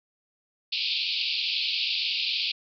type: band-pass noise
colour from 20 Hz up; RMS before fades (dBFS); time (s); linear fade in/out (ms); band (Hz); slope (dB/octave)
white; -28; 0.72-2.52; 10; 2400 to 4800; 96
effects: none